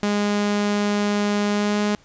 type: tone with pitch glide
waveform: sawtooth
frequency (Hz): 205.9 to 207.8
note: G#3 to G#3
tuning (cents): -15 to +1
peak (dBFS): -15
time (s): 0.03-1.95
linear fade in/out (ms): 0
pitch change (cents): +16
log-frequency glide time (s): 1.47-1.8
effects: pink hiss -54 dBFS RMS until 2.04 s + resampled to 16000 Hz